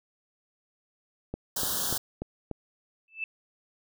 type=click train; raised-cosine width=2 ms; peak=-20 dBFS; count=5; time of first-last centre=1.34-2.513 s; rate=3.41 Hz
type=band-stop noise; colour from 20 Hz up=white; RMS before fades=-30 dBFS; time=1.56-1.98 s; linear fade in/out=5 ms; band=1700 to 3000 Hz; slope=96 dB/octave
type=tone with exponential growth; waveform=sine; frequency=2637 Hz; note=E7; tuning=in tune; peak=-26 dBFS; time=3.08-3.24 s; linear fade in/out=2 ms; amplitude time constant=33 ms
effects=none